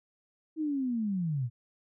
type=linear sweep; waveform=sine; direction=down; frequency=321.4 to 112.4 Hz; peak=-28 dBFS; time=0.56-1.5 s; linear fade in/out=50 ms; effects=none